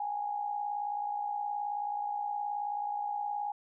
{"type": "tone with amplitude modulation", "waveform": "sine", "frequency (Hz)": 825, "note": "G#5", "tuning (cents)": -12, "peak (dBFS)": -29, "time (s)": [0, 3.52], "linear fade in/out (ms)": 5, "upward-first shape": "sine", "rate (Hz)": 58.9, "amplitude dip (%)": 60, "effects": []}